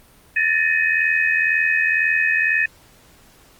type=tone cluster; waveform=sine; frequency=1746 / 1828 / 2524 Hz; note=A6 / A#6 / D#7; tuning=-14 / -34 / +24 cents; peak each=-20 dBFS; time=0.36-2.66 s; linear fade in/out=5 ms; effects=pink hiss -51 dBFS RMS until 3.59 s + Opus 32 kbps